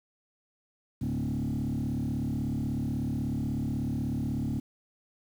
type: tone with frequency modulation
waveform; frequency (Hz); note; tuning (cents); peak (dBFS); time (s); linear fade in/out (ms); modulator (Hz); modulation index
sine; 182; F#3; -28; -26; 1.01-4.6; 10; 36.3; 2.8
effects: tanh soft clip ceiling -26 dBFS + 9-bit